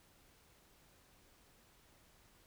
silence, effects pink hiss -67 dBFS RMS until 2.46 s

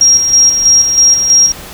sine tone with tremolo, 5620 Hz, F8, 10 cents sharp, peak -3 dBFS, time 0.01-1.52 s, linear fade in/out 2 ms, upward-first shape square, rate 3.1 Hz, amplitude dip 50%, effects pink hiss -29 dBFS RMS until 1.73 s

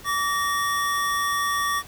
square tone pair together, 1149.4 / 1855 Hz, D6 / A#6, -38 / -9 cents, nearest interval minor sixth, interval 829 cents, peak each -24 / -28 dBFS, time 0.04-1.83 s, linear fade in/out 50 ms, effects pink hiss -45 dBFS RMS until 1.87 s

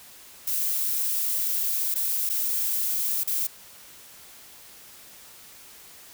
violet noise with dropouts, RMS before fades -26 dBFS, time 0.47-3.47 s, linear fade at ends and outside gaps 5 ms, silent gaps 1.943-1.955 / 2.292-2.298 / 3.236-3.273 s, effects white hiss -48 dBFS RMS until 6.13 s

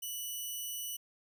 5% pulse tone, 2960 Hz, F#7, in tune, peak -29 dBFS, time 0.02-0.97 s, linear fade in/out 10 ms, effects none

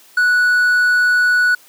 triangle tone, 1474 Hz, F#6, 7 cents flat, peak -9 dBFS, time 0.17-1.55 s, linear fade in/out 5 ms, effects white hiss -47 dBFS RMS until 1.68 s + high-pass 200 Hz 12 dB/octave

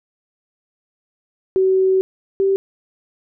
sine tone pair in turn, 378.6 / 388.8 Hz, F#4 / G4, +40 / -14 cents, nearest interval unison, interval 46 cents, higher second, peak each -12 / -13 dBFS, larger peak first, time 1.56-2.01 / 2.4-2.56 s, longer first, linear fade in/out 0 ms, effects none

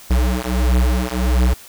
square beating tone pair, 61.2 / 62.7 Hz, B1 / B1, -15 / +27 cents, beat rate 1.5 Hz, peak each -18 dBFS, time 0.1-1.54 s, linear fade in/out 10 ms, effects white hiss -41 dBFS RMS until 1.68 s

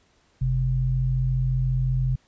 sine tone pair together, 42.88 / 128.5 Hz, F1 / C3, -31 / -31 cents, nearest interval octave + perfect fifth, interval 1900 cents, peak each -26 / -21 dBFS, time 0.41-2.16 s, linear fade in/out 10 ms, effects pink hiss -63 dBFS RMS until 2.27 s + resampled to 16000 Hz

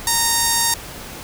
5% pulse tone with notch filter, 926 Hz, A#5, 12 cents flat, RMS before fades -18 dBFS, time 0.07-0.74 s, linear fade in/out 2 ms, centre 2600 Hz, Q 1.5, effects pink hiss -34 dBFS RMS until 1.23 s

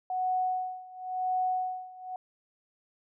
sine tone with tremolo, 740 Hz, F#5, in tune, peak -25 dBFS, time 0.1-2.16 s, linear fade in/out 2 ms, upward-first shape sine, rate 0.95 Hz, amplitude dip 90%, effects none

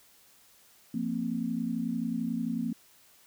sine chord, F suspended fourth, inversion none, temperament equal with one note detuned, 174.61 / 230.3 / 261.6 Hz, F3 / Bb3 / C4, 0 / -21 / 0 cents, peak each -36 / -31 / -34 dBFS, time 0.94-2.73 s, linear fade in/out 5 ms, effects white hiss -60 dBFS RMS until 3.26 s

